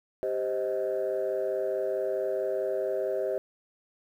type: chord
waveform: sine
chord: C minor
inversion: second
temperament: just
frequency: 392.4 / 523.3 / 627.9 Hz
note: G4 / C5 / Eb5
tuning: +2 / 0 / +16 cents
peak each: -30 dBFS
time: 0.23-3.38 s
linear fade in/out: 0 ms
effects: tanh soft clip ceiling -21 dBFS + 10-bit